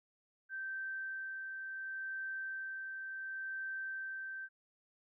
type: tone with tremolo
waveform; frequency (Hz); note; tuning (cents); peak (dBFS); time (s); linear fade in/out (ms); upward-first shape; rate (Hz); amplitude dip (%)
sine; 1557; G6; -12; -38; 0.49-4.49; 50; sine; 0.7; 30
effects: none